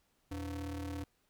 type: ring-modulated tone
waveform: square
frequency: 102.4 Hz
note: G#2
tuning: 24 cents flat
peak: -36 dBFS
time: 0.31-1.04 s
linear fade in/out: 5 ms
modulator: 186 Hz
effects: pink hiss -75 dBFS RMS until 1.29 s